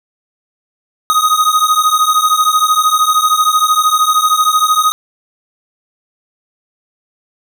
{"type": "beating tone pair", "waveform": "square", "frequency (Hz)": [1244.5, 1257.5], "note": ["D#6", "D#6"], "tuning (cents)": [0, 18], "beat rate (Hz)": 13, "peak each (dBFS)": -13, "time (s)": [1.1, 4.92], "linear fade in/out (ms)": 0, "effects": []}